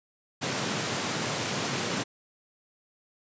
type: high-pass noise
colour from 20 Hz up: pink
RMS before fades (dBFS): -30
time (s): 0.41-2.04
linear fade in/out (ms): 20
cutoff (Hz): 110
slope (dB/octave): 48
effects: resampled to 16000 Hz